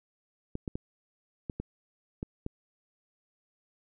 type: clicks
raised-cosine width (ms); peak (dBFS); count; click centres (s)
3; -21; 7; 0.554 / 0.678 / 0.755 / 1.498 / 1.6 / 2.229 / 2.464
effects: none